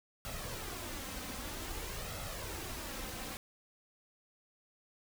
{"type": "noise with flanger", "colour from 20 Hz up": "pink", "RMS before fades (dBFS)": -42, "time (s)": [0.25, 3.37], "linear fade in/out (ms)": 0, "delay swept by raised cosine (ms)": [1.5, 3.9], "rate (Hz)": 0.52, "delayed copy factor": 0.5, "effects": []}